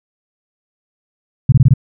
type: tone bursts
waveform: sine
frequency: 130 Hz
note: C3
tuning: 11 cents flat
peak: -4 dBFS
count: 5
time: 1.49-1.738 s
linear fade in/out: 5 ms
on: 32 ms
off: 22 ms
effects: none